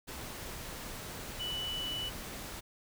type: tone in noise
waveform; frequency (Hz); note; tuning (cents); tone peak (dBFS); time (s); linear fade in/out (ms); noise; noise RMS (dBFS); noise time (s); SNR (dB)
sine; 2967; F#7; +4; -35; 1.39-2.1; 20; pink; -43; 0.07-2.61; +5
effects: none